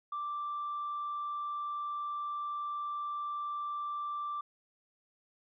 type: tone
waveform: sine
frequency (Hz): 1174.7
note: D6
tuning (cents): 0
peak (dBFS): -33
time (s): 0.12-4.41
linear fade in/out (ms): 5
effects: tanh soft clip ceiling -31 dBFS